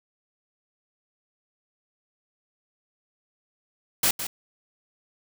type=noise with echo; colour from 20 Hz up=white; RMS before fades=-21 dBFS; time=4.03-4.11 s; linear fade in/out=5 ms; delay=160 ms; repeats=1; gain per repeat=-10 dB; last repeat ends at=4.27 s; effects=none